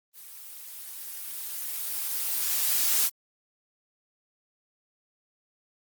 blue noise with level ramp, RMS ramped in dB -46 to -22 dBFS, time 0.13-3.1 s, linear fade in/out 50 ms, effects Opus 24 kbps

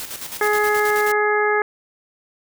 white noise with tremolo, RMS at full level -30 dBFS, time 0-1.12 s, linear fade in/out 0 ms, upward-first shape square, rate 9.4 Hz, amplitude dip 55%
harmonic tone, 419.7 Hz, G#4, 18 cents sharp, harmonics 1 / 2 / 3 / 4 / 5, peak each -19 / -23 / -24 / -22 / -26 dBFS, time 0.41-1.62 s, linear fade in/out 2 ms
effects none

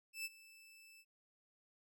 sawtooth tone with ADSR envelope, 2637 Hz, E7, in tune, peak -36 dBFS, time 0.13-1.05 s, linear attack 120 ms, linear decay 34 ms, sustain -20 dB, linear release 54 ms, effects none

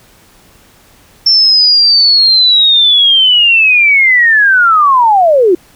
sine linear sweep, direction down, 5410 to 333.2 Hz, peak -4 dBFS, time 1.26-5.55 s, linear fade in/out 5 ms, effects pink hiss -44 dBFS RMS until 5.75 s

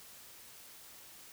silence, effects white hiss -54 dBFS RMS until 1.32 s

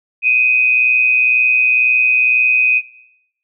sine tone with amplitude modulation, 2505 Hz, D#7, 11 cents sharp, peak -7 dBFS, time 0.22-2.82 s, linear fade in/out 50 ms, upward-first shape sine, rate 122 Hz, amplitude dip 60%, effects noise-tail reverb RT60 0.8 s tail -19 dB re dry

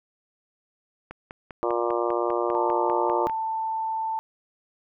click train, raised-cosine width 0.5 ms, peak -22 dBFS, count 12, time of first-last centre 1.11-3.297 s, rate 5.03 Hz
harmonic tone, 118.3 Hz, A#2, 26 cents sharp, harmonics 3 / 4 / 5 / 6 / 7 / 8 / 9 / 10, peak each -27 / -29 / -29 / -33 / -36 / -33 / -34 / -33 dBFS, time 1.63-3.27 s, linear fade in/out 0 ms
sine tone, 888 Hz, A5, 16 cents sharp, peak -25 dBFS, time 2.55-4.19 s, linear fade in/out 0 ms
effects none

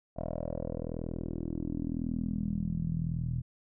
10% pulse tone with low-pass filter sweep, 40.96 Hz, E1, 10 cents flat, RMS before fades -34 dBFS, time 0.16-3.42 s, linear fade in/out 20 ms, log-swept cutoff 670 to 130 Hz, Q 4.5, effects none

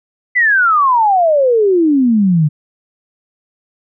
sine exponential sweep, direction down, 2035 to 144.9 Hz, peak -8 dBFS, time 0.35-2.49 s, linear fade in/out 20 ms, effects none

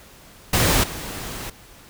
pink noise with level steps, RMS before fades -18 / -32 dBFS, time 0.53-1.5 s, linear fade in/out 5 ms, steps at 0.83 s, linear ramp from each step 10 ms, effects pink hiss -47 dBFS RMS until 1.89 s

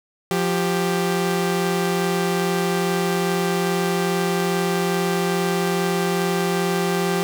sawtooth tone pair together, 175.1 / 392.6 Hz, F3 / G4, +5 / +3 cents, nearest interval octave + major second, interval 1398 cents, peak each -18 dBFS, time 0.31-7.23 s, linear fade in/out 0 ms, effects none

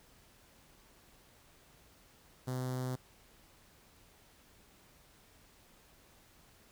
sawtooth tone with notch filter, 127.8 Hz, C3, 40 cents flat, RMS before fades -37 dBFS, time 2.47-2.96 s, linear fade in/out 10 ms, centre 2500 Hz, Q 0.9, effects pink hiss -63 dBFS RMS until 6.71 s

